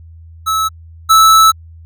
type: tone pair in turn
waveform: square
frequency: 1300 / 1309.8 Hz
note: E6 / E6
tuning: -24 / -11 cents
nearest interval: unison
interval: 13 cents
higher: second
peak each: -13 / -5 dBFS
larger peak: second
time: 0.46-0.69 / 1.09-1.52 s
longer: second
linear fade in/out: 20 ms
effects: added 82 Hz sine -34 dBFS peak until 1.85 s